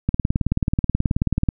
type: click train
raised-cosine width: 5 ms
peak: -6 dBFS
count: 27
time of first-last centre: 0.09-1.488 s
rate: 18.6 Hz
effects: none